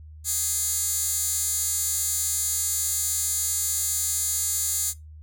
15% pulse tone with high-pass filter, 415.3 Hz, G#4, in tune, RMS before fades -26 dBFS, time 0.24-4.94 s, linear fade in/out 50 ms, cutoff 7900 Hz, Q 2, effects noise-tail reverb RT60 0.2 s tail -20 dB re dry + added 77 Hz sine -41 dBFS peak until 5.22 s

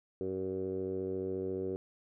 10% pulse tone with low-pass filter, 94.3 Hz, F#2, 33 cents sharp, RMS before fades -36 dBFS, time 0.21-1.76 s, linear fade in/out 0 ms, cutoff 420 Hz, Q 6.3, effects none

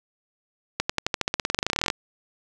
accelerating click train, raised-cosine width 0.2 ms, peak -5 dBFS, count 24, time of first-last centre 0.8-1.901 s, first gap 95 ms, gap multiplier 0.93, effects none

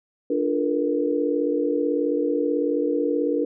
sine chord, Bb major seventh, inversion first, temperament equal with one note detuned, 293.7 / 349.2 / 440 / 478.4 Hz, D4 / F4 / A4 / Bb4, 0 / 0 / 0 / +45 cents, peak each -24 / -28 / -28 / -24 dBFS, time 0.3-3.45 s, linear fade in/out 5 ms, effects none

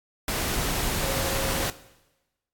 sine tone in noise, 540 Hz, C#5, 45 cents flat, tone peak -30 dBFS, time 1.03-1.65 s, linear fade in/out 2 ms, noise pink, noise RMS -27 dBFS, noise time 0.28-1.7 s, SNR -6 dB, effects noise-tail reverb RT60 1.0 s tail -17 dB re dry + AAC 64 kbps

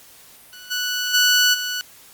15% pulse tone with level steps, 1480 Hz, F#6, in tune, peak -32 / -15 / -7 / -17 dBFS, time 0.53-1.81 s, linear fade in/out 0 ms, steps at 0.7 / 1.13 / 1.53 s, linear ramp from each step 20 ms, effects white hiss -47 dBFS RMS until 2.13 s + Opus 48 kbps

